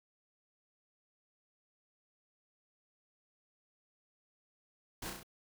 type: noise with echo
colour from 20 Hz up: pink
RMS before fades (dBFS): -42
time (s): 5.02-5.1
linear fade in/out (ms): 5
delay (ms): 33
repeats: 4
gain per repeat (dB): -3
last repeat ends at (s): 5.232
effects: none